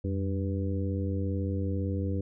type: harmonic tone with a mistuned harmonic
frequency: 97.9 Hz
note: G2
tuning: 2 cents flat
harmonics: 1 / 2 / 3 / 4 / 5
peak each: -29 / -35 / -36 / -41 / -39 dBFS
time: 0.04-2.21 s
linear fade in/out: 5 ms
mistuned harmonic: 1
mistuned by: -140 cents
effects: none